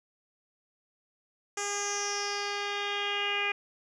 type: tone with low-pass filter sweep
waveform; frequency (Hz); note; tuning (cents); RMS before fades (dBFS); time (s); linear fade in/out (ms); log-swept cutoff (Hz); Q
10% pulse; 406.7; G#4; -36; -32; 1.57-3.52; 5; 7600 to 2500; 5.4
effects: none